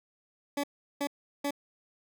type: tone bursts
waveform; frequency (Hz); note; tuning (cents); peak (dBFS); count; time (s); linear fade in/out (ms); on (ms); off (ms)
20% pulse; 285; C#4; +48; -24; 3; 0.57-1.508; 5; 66; 370
effects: none